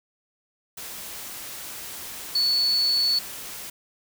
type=tone in noise; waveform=sine; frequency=4435 Hz; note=C#8; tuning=in tune; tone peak=-19 dBFS; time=2.35-3.19 s; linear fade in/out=5 ms; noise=white; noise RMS=-37 dBFS; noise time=0.77-3.7 s; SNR=+15 dB; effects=none